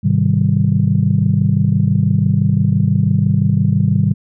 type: chord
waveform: sine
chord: Ab major seventh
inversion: none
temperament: just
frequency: 103.83 / 129.78 / 155.74 / 194.67 Hz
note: Ab2 / C3 / Eb3 / G3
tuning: 0 / -14 / +2 / -12 cents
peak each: -16 dBFS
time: 0.03-4.14 s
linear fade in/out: 20 ms
effects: tanh soft clip ceiling -1 dBFS